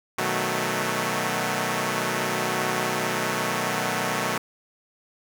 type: chord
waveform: 5% pulse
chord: B dominant seventh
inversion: none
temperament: equal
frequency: 123.47 / 155.56 / 185 / 220 Hz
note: B2 / D#3 / F#3 / A3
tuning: 0 / 0 / 0 / 0 cents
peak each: -19 / -20 / -18 / -17 dBFS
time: 0.18-4.38 s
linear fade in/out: 5 ms
effects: none